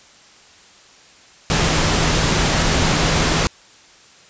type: tone in noise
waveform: sine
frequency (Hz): 160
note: D#3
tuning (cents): +49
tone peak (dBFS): -24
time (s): 1.5-3.47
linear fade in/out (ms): 0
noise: pink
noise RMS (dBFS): -17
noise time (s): 1.5-3.47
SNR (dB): -10
effects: white hiss -47 dBFS RMS until 4.29 s + resampled to 16000 Hz